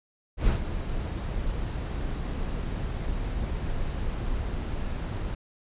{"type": "noise with ADSR envelope", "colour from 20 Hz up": "brown", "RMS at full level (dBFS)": -21, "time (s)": [0.37, 5.35], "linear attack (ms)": 110, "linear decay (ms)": 110, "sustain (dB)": -9, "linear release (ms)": 8, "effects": ["resampled to 8000 Hz"]}